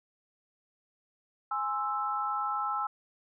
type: chord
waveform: sine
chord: Ab augmented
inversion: none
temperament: equal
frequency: 830.6 / 1046.5 / 1318.5 Hz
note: Ab5 / C6 / E6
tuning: 0 / 0 / 0 cents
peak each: -34 / -37 / -31 dBFS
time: 1.51-2.87 s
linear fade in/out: 5 ms
effects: none